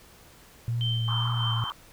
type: tone with vibrato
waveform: sine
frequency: 116.54 Hz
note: A#2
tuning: in tune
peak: -25 dBFS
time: 0.68-1.64 s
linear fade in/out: 0 ms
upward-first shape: triangle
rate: 2 Hz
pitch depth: 40 cents each way
type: tone with tremolo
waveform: sine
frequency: 3115 Hz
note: G7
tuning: 12 cents flat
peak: -28 dBFS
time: 0.81-1.7 s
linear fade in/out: 0 ms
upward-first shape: sine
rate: 3.4 Hz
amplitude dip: 55%
type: band-pass noise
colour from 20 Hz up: pink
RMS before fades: -36 dBFS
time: 1.08-1.72 s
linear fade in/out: 0 ms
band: 940 to 1300 Hz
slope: 48 dB/octave
effects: pink hiss -53 dBFS RMS until 1.92 s